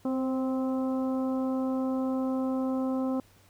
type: harmonic tone with a mistuned harmonic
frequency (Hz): 260.5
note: C4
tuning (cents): -7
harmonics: 1 / 2 / 3 / 4 / 5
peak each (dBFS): -27 / -34 / -41 / -43 / -46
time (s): 0.05-3.2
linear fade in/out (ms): 2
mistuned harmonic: 2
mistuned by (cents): +20
effects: added 97 Hz sine -61 dBFS peak until 3.49 s + pink hiss -61 dBFS RMS until 3.49 s